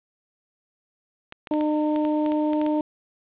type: clicks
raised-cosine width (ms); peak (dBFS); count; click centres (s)
0.2; -18; 11; 1.324 / 1.472 / 1.538 / 1.61 / 1.961 / 2.051 / 2.262 / 2.32 / 2.533 / 2.615 / 2.664
type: harmonic tone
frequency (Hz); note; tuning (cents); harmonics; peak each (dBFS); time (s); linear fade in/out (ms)
303.3; D#4; -44; 1 / 2 / 3; -21 / -27 / -31; 1.51-2.81; 2
effects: resampled to 8000 Hz + 8-bit